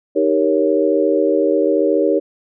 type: chord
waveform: sine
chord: Eb dominant seventh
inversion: none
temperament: equal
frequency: 311.1 / 392 / 466.2 / 554.4 Hz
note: Eb4 / G4 / Bb4 / Db5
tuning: 0 / 0 / 0 / 0 cents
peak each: -18 dBFS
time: 0.15-2.2 s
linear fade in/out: 20 ms
effects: none